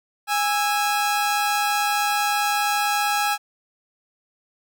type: tone pair together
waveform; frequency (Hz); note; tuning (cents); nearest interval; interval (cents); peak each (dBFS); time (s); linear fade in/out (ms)
sawtooth; 824.6 / 1318.5; G#5 / E6; -13 / 0; minor sixth; 813; -17 / -22; 0.27-3.38; 50
effects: none